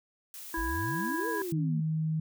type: noise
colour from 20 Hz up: blue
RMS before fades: -44 dBFS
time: 0.34-1.52 s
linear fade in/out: 0 ms
type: harmonic tone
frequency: 329.6 Hz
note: E4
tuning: in tune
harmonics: 1 / 3 / 5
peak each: -35 / -35 / -35 dBFS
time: 0.54-1.42 s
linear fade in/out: 2 ms
type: exponential two-way sweep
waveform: sine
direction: up then down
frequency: 42.9 to 478.3 to 211.8 Hz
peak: -33 dBFS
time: 0.57-1.81 s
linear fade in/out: 10 ms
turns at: 1.28 s
type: tone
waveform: sine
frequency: 157.8 Hz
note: D#3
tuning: 25 cents sharp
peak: -27 dBFS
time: 1.52-2.2 s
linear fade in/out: 5 ms
effects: none